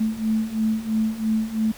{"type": "beating tone pair", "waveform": "sine", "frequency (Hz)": [217.8, 220.8], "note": ["A3", "A3"], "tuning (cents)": [-17, 6], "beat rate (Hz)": 3, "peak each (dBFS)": [-25, -22], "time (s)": [0, 1.72], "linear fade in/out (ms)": 10, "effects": ["pink hiss -43 dBFS RMS until 1.77 s"]}